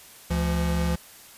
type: tone pair together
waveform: square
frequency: 71.85 / 170.9 Hz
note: D2 / F3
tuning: -37 / -37 cents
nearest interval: octave + minor third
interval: 1500 cents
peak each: -26 dBFS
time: 0.3-0.96 s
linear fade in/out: 10 ms
effects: white hiss -48 dBFS RMS until 1.37 s + resampled to 32000 Hz